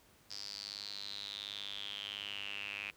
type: tone with band-pass filter sweep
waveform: sawtooth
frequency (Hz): 101.4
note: G#2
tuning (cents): -41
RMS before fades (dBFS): -44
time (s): 0.3-2.91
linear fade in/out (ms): 10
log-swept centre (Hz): 5000 to 2500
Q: 9.2
effects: pink hiss -65 dBFS RMS until 2.96 s + high-pass 60 Hz 12 dB/octave